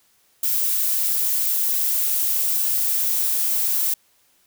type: noise with high-pass filter sweep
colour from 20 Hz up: violet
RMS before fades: -21 dBFS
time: 0.43-3.94 s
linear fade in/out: 5 ms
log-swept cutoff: 450 to 780 Hz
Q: 4.1
effects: white hiss -61 dBFS RMS until 4.46 s